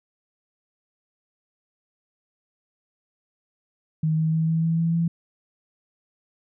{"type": "tone with pitch steps", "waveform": "sine", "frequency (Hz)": [157.4, 159.05, 160.71, 162.39, 164.08, 165.8, 167.53], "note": ["D#3", "D#3", "E3", "E3", "E3", "E3", "E3"], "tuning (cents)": [20, 38, -44, -26, -8, 10, 28], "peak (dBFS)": -19, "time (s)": [4.03, 5.08], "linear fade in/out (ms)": 5, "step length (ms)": 150, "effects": []}